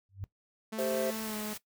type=tone with exponential growth; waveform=sine; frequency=97.2 Hz; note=G2; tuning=14 cents flat; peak=-32 dBFS; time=0.09-0.24 s; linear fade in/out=0 ms; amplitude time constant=32 ms
type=tone with pitch glide; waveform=sawtooth; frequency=220 to 212.6 Hz; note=A3 to G#3; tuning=0 to +41 cents; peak=-32 dBFS; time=0.72-1.54 s; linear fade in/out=10 ms; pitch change=-59 cents; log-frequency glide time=1.24-1.36 s
type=chord; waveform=triangle; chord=C major; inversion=second; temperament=equal; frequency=392 / 523.3 / 659.3 Hz; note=G4 / C5 / E5; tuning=0 / 0 / 0 cents; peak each=-34 / -30 / -32 dBFS; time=0.78-1.11 s; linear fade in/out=10 ms
type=noise; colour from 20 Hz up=white; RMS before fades=-42 dBFS; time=0.78-1.58 s; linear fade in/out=10 ms
effects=noise-tail reverb RT60 0.1 s tail -17 dB re dry